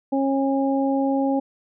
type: harmonic tone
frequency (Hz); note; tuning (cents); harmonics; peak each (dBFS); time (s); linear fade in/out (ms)
272.4; C#4; -30; 1 / 2 / 3; -20 / -25 / -27; 0.12-1.4; 10
effects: none